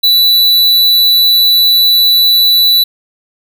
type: tone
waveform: square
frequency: 3961 Hz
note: B7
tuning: 4 cents sharp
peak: -6 dBFS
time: 0.03-2.84 s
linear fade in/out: 10 ms
effects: none